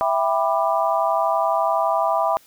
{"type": "chord", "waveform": "sine", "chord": "E minor seventh", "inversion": "none", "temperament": "just", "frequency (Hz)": [659.3, 791.1, 988.9, 1186.7], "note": ["E5", "G5", "B5", "D6"], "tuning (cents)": [0, 16, 2, 18], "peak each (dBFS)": [-21, -23, -23, -25], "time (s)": [0.01, 2.37], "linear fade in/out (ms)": 0, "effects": ["white hiss -53 dBFS RMS until 2.46 s"]}